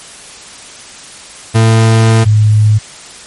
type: tone pair in turn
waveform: 40% pulse / sine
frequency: 112.5 / 106.78 Hz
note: A2 / G#2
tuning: +39 / +49 cents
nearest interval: minor second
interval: 90 cents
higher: first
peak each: -4 dBFS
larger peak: neither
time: 1.54-2.25 / 2.25-2.79 s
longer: first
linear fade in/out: 20 ms
effects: white hiss -32 dBFS RMS until 3.26 s + MP3 48 kbps